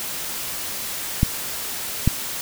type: clicks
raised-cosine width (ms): 5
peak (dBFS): -3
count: 2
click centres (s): 1.231 / 2.076
effects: white hiss -29 dBFS RMS until 2.41 s

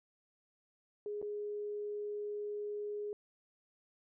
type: tone with dropouts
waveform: sine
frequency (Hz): 415.3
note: G#4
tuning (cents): 0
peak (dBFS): -37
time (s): 1.06-3.13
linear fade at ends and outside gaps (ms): 1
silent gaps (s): 1.216-1.226
effects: none

